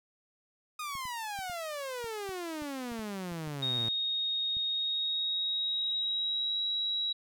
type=exponential sweep; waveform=sawtooth; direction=down; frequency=1249 to 110 Hz; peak=-32 dBFS; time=0.79-3.89 s; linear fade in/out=5 ms
type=clicks; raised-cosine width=5 ms; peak=-38 dBFS; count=12; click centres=0.953 / 1.054 / 1.39 / 1.498 / 2.043 / 2.292 / 2.621 / 2.918 / 2.993 / 3.319 / 3.475 / 4.569 s
type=tone with pitch glide; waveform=sine; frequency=3729 to 3874 Hz; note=A#7 to B7; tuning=0 to -34 cents; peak=-29 dBFS; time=3.62-7.13 s; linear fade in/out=10 ms; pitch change=+66 cents; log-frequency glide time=4.68-6.63 s
effects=none